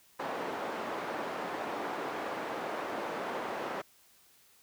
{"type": "band-pass noise", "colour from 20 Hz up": "white", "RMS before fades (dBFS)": -37, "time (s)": [0.19, 3.82], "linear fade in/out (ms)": 10, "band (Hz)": [300, 970], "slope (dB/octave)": 12, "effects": ["white hiss -63 dBFS RMS until 4.62 s"]}